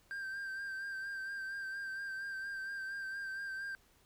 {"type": "tone with vibrato", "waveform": "triangle", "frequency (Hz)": 1577, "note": "G6", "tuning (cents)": 10, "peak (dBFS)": -37, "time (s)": [0.11, 3.75], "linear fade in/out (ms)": 0, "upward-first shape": "sine", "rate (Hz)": 4.3, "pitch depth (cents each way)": 32, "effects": ["pink hiss -68 dBFS RMS until 4.05 s"]}